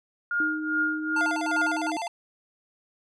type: tone with tremolo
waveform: sine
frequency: 1418 Hz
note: F6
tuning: 26 cents sharp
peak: -21 dBFS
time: 0.31-1.9 s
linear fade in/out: 2 ms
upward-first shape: triangle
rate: 2.5 Hz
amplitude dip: 90%
type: tone with pitch glide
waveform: sine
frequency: 310 to 313.2 Hz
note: D#4 to D#4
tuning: -6 to +11 cents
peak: -29 dBFS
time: 0.4-1.97 s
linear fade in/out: 2 ms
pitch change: +17 cents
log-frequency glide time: 1.02-1.12 s
type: tone with vibrato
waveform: square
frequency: 785 Hz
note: G5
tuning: 2 cents sharp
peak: -30 dBFS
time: 1.16-2.08 s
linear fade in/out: 5 ms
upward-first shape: square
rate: 9.9 Hz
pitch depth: 220 cents each way
effects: resampled to 22050 Hz